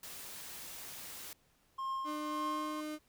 white noise, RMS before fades -47 dBFS, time 0.03-1.33 s, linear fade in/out 2 ms
triangle tone with tremolo, 1067 Hz, C6, 34 cents sharp, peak -32 dBFS, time 1.78-2.81 s, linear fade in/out 10 ms, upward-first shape triangle, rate 1.8 Hz, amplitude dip 65%
35% pulse tone with pitch glide, 301.5 to 305 Hz, D4 to D#4, +46 to -34 cents, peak -37 dBFS, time 2.04-2.99 s, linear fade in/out 50 ms, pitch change +20 cents, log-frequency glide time 2.28-2.61 s
effects pink hiss -71 dBFS RMS until 3.08 s

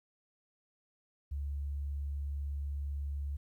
sine tone, 71 Hz, C#2, 42 cents sharp, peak -34 dBFS, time 1.31-3.37 s, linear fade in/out 10 ms, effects 12-bit

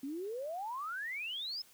sine exponential sweep, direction up, 261.6 to 5274 Hz, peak -37 dBFS, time 0.03-1.62 s, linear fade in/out 5 ms, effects white hiss -62 dBFS RMS until 1.73 s

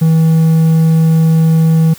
triangle tone, 161.4 Hz, E3, 36 cents flat, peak -4 dBFS, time 0.01-1.94 s, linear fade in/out 10 ms, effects white hiss -36 dBFS RMS until 1.98 s + high-pass 60 Hz 12 dB/octave

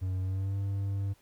triangle tone with pitch glide, 93.2 to 98.74 Hz, F#2 to G2, +13 to +13 cents, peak -27 dBFS, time 0.01-1.14 s, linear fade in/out 20 ms, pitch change +100 cents, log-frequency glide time 0.21-0.56 s, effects pink hiss -65 dBFS RMS until 1.21 s

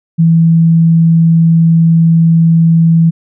sine tone, 164.81 Hz, E3, in tune, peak -4 dBFS, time 0.18-3.11 s, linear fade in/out 20 ms, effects none

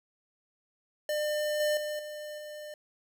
square tone with level steps, 601 Hz, D5, 40 cents sharp, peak -29 / -26 / -33 / -39 / -41 dBFS, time 1.09-2.74 s, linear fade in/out 2 ms, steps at 1.6 / 1.77 / 1.99 / 2.38 s, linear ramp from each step 2 ms, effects none

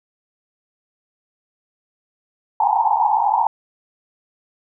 pink band-pass noise, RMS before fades -17 dBFS, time 2.6-3.47 s, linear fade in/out 2 ms, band 800 to 930 Hz, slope 96 dB/octave, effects none

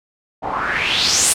white noise with low-pass filter sweep, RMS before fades -18 dBFS, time 0.42-1.34 s, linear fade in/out 20 ms, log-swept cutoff 740 to 10000 Hz, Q 4, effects none

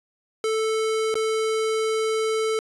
square tone with dropouts, 440 Hz, A4, in tune, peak -22 dBFS, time 0.44-2.59 s, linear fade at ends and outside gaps 1 ms, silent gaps 1.142-1.154 s, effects resampled to 24000 Hz

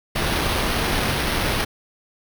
pink noise with sample-and-hold, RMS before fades -22 dBFS, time 0.15-1.65 s, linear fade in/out 10 ms, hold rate 7350 Hz, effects none

